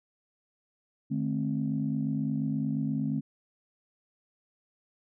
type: tone cluster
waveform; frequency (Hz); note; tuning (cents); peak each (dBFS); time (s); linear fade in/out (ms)
sine; 150.7 / 216.6 / 265.1; D3 / A3 / C4; +45 / -27 / +23; -31; 1.1-3.21; 20
effects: tanh soft clip ceiling -18 dBFS